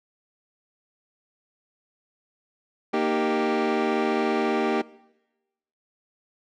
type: chord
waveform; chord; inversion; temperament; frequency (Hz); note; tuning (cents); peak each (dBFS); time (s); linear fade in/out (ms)
25% pulse; Eb major; second; equal with one note detuned; 233.1 / 308.1 / 392; Bb3 / Eb4 / G4; 0 / -17 / 0; -23 / -24 / -21; 2.93-4.82; 10
effects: noise-tail reverb RT60 1.0 s tail -21 dB re dry + low-pass 3000 Hz 12 dB/octave